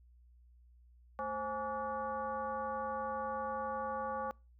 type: tone with frequency modulation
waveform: sine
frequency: 836 Hz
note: G#5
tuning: 11 cents sharp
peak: -35 dBFS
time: 1.19-4.31 s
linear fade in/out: 0 ms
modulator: 307 Hz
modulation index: 1.4
effects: noise-tail reverb RT60 0.3 s tail -26 dB re dry + added 60 Hz sine -59 dBFS peak until 4.59 s